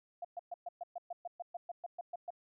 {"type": "tone bursts", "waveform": "sine", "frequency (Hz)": 698.5, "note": "F5", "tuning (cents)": 0, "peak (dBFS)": -38, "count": 15, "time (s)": [0.22, 2.305], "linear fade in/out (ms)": 5, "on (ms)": 27, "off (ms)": 120, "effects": []}